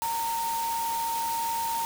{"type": "tone in noise", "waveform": "sine", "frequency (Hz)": 920, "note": "A#5", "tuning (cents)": -23, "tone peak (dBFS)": -27, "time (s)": [0.02, 1.85], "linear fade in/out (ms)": 0, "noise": "white", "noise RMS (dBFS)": -36, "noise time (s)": [0.02, 1.85], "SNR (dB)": 6, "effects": []}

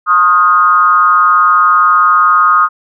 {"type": "tone with frequency modulation", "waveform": "sine", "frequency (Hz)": 1244.5, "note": "D#6", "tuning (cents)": 0, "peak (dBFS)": -5, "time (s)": [0.06, 2.69], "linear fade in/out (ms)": 50, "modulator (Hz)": 171, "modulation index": 0.76, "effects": []}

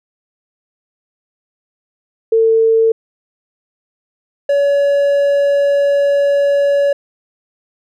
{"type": "tone pair in turn", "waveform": ["sine", "triangle"], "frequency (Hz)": [449.3, 566.1], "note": ["A4", "C#5"], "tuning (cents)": [36, 36], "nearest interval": "major third", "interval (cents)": 400, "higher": "second", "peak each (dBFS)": -8, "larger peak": "neither", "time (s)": [[2.32, 2.92], [4.49, 6.93]], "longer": "second", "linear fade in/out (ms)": 5, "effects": []}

